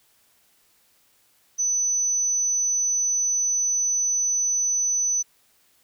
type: tone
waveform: sine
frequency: 6000 Hz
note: F#8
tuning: 23 cents sharp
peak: -20 dBFS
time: 1.58-5.23 s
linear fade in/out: 20 ms
effects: white hiss -62 dBFS RMS until 5.83 s